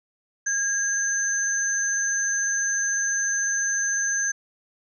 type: tone pair together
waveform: sine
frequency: 1630 / 6204 Hz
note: G#6 / G8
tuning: -33 / -19 cents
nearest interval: octave + major seventh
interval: 2314 cents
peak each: -25 / -24 dBFS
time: 0.46-4.32 s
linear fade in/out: 10 ms
effects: none